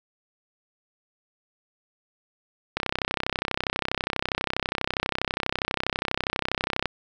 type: click train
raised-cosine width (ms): 0.3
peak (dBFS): -8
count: 133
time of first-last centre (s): 2.77-6.857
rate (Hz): 32.3
effects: none